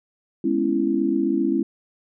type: chord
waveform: sine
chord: C# minor seventh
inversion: second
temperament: just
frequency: 207.9 / 249.5 / 277.2 / 332.6 Hz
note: G#3 / B3 / C#4 / E4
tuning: +2 / +18 / 0 / +16 cents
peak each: -26 / -27 / -23 / -22 dBFS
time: 0.44-1.63 s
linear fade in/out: 5 ms
effects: none